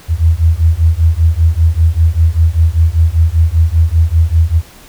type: beating tone pair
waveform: sine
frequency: 79.3 / 84.4 Hz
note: D#2 / E2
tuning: +33 / +41 cents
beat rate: 5.1 Hz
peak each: -10 dBFS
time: 0.08-4.62 s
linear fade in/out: 50 ms
effects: pink hiss -39 dBFS RMS until 4.88 s